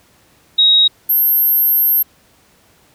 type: tone pair in turn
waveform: sine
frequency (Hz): 3792 / 12755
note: A#7 / G9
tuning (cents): +29 / +29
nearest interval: octave + major sixth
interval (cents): 2100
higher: second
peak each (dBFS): -7 / -10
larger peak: first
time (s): 0.58-0.88 / 1.09-2.03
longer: second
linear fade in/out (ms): 10
effects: pink hiss -52 dBFS RMS until 2.94 s + high-pass 60 Hz 12 dB/octave